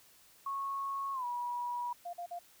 sine tone with pitch glide, 1100 to 968.7 Hz, C#6 to B5, -14 to -34 cents, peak -34 dBFS, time 0.46-1.93 s, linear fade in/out 5 ms, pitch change -220 cents, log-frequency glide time 1.13-1.25 s
sine tone bursts, 698.5 Hz, F5, in tune, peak -38 dBFS, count 3, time 2.05-2.392 s, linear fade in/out 10 ms, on 84 ms, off 45 ms
effects white hiss -62 dBFS RMS until 2.6 s

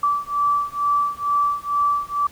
sine beating tone pair, 1158 / 1160.2 Hz, D6 / D6, -25 / -21 cents, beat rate 2.2 Hz, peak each -21 dBFS, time 0.03-2.27 s, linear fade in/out 5 ms, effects pink hiss -47 dBFS RMS until 2.31 s

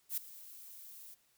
violet noise with ADSR envelope, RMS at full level -34 dBFS, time 0.09-1.15 s, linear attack 84 ms, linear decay 6 ms, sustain -18 dB, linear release 19 ms, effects white hiss -72 dBFS RMS until 1.37 s

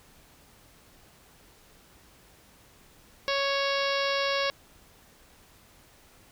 harmonic tone, 554.4 Hz, C#5, in tune, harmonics 1 / 2 / 3 / 4 / 5 / 6 / 7 / 8 / 9 / 10, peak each -29 / -32 / -34 / -35 / -36 / -37 / -37 / -38 / -39 / -39 dBFS, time 3.28-4.5 s, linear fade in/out 0 ms, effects pink hiss -57 dBFS RMS until 6.31 s

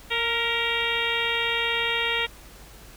harmonic tone with a mistuned harmonic, 463.7 Hz, A#4, 9 cents flat, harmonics 1 / 2 / 3 / 4 / 5 / 6 / 7 / 8, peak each -32 / -33 / -33 / -30 / -29 / -30 / -30 / -33 dBFS, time 0.1-2.27 s, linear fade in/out 20 ms, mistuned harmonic 4, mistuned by +38 cents, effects added 50 Hz sine -48 dBFS peak until 2.96 s + pink hiss -48 dBFS RMS until 2.96 s

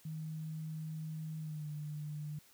sine tone with pitch glide, 157.3 to 150.02 Hz, D#3 to D3, +19 to +37 cents, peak -39 dBFS, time 0.05-2.39 s, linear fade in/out 5 ms, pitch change -82 cents, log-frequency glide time 1.39-1.68 s, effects white hiss -64 dBFS RMS until 2.53 s

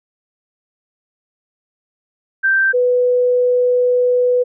sine tone pair in turn, 1566 / 495 Hz, G6 / B4, -2 / +4 cents, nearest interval octave + minor sixth, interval 1994 cents, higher first, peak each -11 dBFS, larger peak neither, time 2.43-2.73 / 2.73-4.44 s, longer second, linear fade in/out 20 ms, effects none

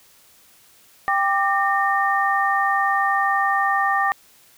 sine tone cluster, 789 / 1182 / 1831 Hz, G5 / D6 / A#6, +11 / +11 / -32 cents, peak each -21 / -21 / -22 dBFS, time 1.08-4.12 s, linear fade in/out 0 ms, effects white hiss -53 dBFS RMS until 4.57 s

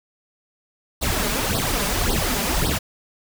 pink noise with flanger, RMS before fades -22 dBFS, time 1.01-2.79 s, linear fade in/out 20 ms, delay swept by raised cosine 0.21 to 5.01 ms, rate 1.8 Hz, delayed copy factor +0.9, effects none

